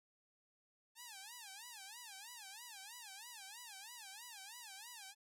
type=tone with vibrato; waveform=5% pulse; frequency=868 Hz; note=A5; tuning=24 cents flat; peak=-39 dBFS; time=0.95-5.15 s; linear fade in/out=50 ms; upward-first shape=sine; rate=3.1 Hz; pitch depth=220 cents each way; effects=none